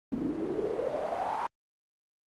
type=noise with band-pass filter sweep; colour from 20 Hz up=pink; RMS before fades=-32 dBFS; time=0.12-1.47 s; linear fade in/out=2 ms; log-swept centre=250 to 960 Hz; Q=6.2; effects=Opus 24 kbps